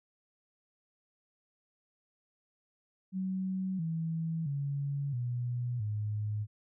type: tone with pitch steps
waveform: sine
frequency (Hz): 188.3 / 162.98 / 141.07 / 122.1 / 105.68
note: F#3 / E3 / C#3 / B2 / G#2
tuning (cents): +31 / -19 / +31 / -19 / +31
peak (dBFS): -31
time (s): 3.12-6.47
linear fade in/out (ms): 50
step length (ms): 670
effects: none